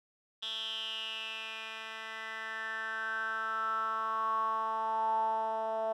10% pulse tone with band-pass filter sweep, 221.5 Hz, A3, 12 cents sharp, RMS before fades -35 dBFS, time 0.42-5.93 s, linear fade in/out 10 ms, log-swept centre 3400 to 710 Hz, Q 8, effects none

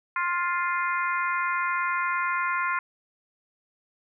harmonic tone with a mistuned harmonic, 351.4 Hz, F4, 11 cents sharp, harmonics 3 / 4 / 5 / 6 / 7, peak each -27 / -29 / -34 / -32 / -38 dBFS, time 0.16-2.79 s, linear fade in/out 2 ms, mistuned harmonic 6, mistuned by -16 cents, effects none

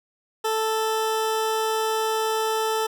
20% pulse tone, 440.2 Hz, A4, 1 cent sharp, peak -17 dBFS, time 0.44-2.87 s, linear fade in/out 10 ms, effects none

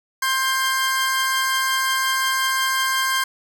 sawtooth tone pair together, 1055 / 1585.3 Hz, C6 / G6, +14 / +19 cents, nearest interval perfect fifth, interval 705 cents, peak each -18 dBFS, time 0.22-3.24 s, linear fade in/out 5 ms, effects none

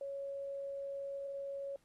sine tone, 555 Hz, C#5, 2 cents sharp, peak -39 dBFS, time 0.01-1.76 s, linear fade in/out 2 ms, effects pink hiss -74 dBFS RMS until 1.84 s + AAC 32 kbps

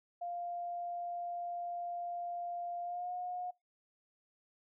sine tone with pitch glide, 698.5 to 720.2 Hz, F5 to F#5, 0 to -47 cents, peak -37 dBFS, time 0.21-3.51 s, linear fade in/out 10 ms, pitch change +53 cents, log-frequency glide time 2.83-3.12 s, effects noise-tail reverb RT60 0.2 s tail -25 dB re dry

